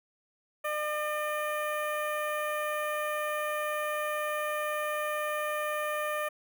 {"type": "tone with notch filter", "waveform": "15% pulse", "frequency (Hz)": 603, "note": "D5", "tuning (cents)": 46, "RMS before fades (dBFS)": -32, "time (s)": [0.64, 6.29], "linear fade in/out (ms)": 10, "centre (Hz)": 5200, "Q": 0.51, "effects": []}